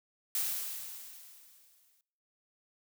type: noise with exponential decay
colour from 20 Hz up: blue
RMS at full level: -31 dBFS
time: 0.35-2.01 s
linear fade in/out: 2 ms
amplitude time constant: 360 ms
effects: noise-tail reverb RT60 0.8 s tail -23 dB re dry

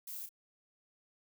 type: noise with echo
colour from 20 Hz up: violet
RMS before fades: -44 dBFS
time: 0.07-0.26 s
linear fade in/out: 5 ms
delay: 32 ms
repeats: 1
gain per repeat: -8 dB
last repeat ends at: 0.292 s
effects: none

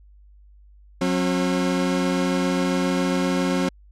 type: tone pair together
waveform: 30% pulse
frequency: 182 / 269.2 Hz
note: F#3 / C4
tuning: -28 / +49 cents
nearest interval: perfect fifth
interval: 677 cents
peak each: -20 dBFS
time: 1.01-3.69 s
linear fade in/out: 5 ms
effects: added 50 Hz sine -47 dBFS peak until 3.91 s + low-pass 8000 Hz 12 dB/octave

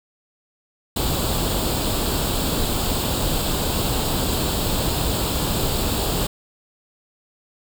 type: noise with comb filter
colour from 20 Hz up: pink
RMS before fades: -22 dBFS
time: 0.96-6.27 s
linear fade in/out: 5 ms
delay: 0.25 ms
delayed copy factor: +0.65
effects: none

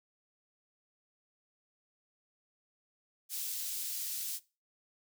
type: high-pass noise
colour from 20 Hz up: white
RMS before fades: -38 dBFS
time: 3.29-4.4 s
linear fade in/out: 50 ms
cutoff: 4100 Hz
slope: 12 dB/octave
effects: noise-tail reverb RT60 0.3 s tail -20 dB re dry

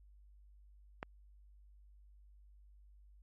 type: click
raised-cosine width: 0.5 ms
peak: -25 dBFS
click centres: 1.029 s
effects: added 50 Hz sine -58 dBFS peak until 3.22 s + MP3 32 kbps

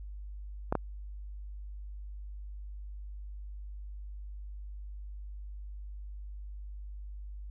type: clicks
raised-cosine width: 1 ms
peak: -14 dBFS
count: 2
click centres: 0.725 / 0.753 s
effects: added 50 Hz sine -40 dBFS peak until 7.5 s

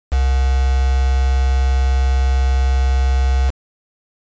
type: tone with quantisation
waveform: sine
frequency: 65.7 Hz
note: C2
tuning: 8 cents sharp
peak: -12 dBFS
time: 0.11-3.51 s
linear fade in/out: 20 ms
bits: 4
effects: resampled to 16000 Hz

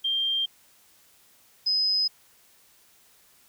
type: tone pair in turn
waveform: sine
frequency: 3180 / 5048 Hz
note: G7 / D#8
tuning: +24 / +24 cents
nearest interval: minor sixth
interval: 800 cents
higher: second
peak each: -23 / -21 dBFS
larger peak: second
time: 0.04-0.46 / 1.66-2.08 s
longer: neither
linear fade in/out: 10 ms
effects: white hiss -59 dBFS RMS until 3.48 s

